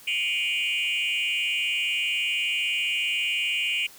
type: tone with frequency modulation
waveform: sine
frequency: 2637 Hz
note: E7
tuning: in tune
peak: -21 dBFS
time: 0.07-3.87 s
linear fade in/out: 10 ms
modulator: 158 Hz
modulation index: 2.3
effects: tanh soft clip ceiling -22 dBFS + white hiss -49 dBFS RMS until 3.98 s